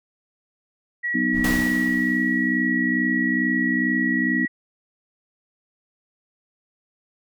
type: tone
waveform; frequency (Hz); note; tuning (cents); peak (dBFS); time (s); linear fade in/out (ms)
sine; 1924; B6; -46; -22; 1.03-4.48; 20
type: harmonic tone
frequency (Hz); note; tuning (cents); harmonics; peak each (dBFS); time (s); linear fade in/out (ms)
62.3; B1; +16; 3 / 4 / 5; -28 / -23 / -26; 1.14-4.46; 10
type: noise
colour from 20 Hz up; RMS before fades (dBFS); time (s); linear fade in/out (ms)
brown; -33; 1.32-1.65; 50
type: noise with exponential decay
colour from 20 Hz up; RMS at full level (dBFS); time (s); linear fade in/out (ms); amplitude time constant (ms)
pink; -26; 1.44-2.69; 2; 270
effects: none